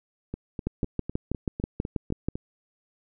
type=two click trains; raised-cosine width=3 ms; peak=-13 / -19 dBFS; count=11 / 9; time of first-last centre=0.67-2.286 / 0.34-2.355 s; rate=6.19 / 3.97 Hz; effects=none